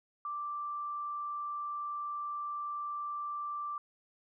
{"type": "tone", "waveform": "sine", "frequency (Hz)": 1174.7, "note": "D6", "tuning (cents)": 0, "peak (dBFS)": -35, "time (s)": [0.25, 3.78], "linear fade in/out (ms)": 2, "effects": []}